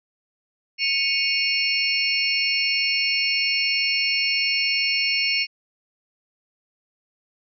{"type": "tone cluster", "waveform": "sine", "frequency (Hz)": [2211, 2490, 2807, 4363, 5410], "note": ["C#7", "D#7", "F7", "C#8", "E8"], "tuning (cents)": [-5, 1, 8, -28, 44], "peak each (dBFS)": -26, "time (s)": [0.78, 5.47], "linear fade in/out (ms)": 50, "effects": []}